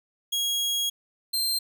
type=tone pair in turn; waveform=sawtooth; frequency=3300 / 4158 Hz; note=G#7 / C8; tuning=-12 / -12 cents; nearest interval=major third; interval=400 cents; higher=second; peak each=-21 dBFS; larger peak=neither; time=0.32-0.9 / 1.33-1.59 s; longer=first; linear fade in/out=10 ms; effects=none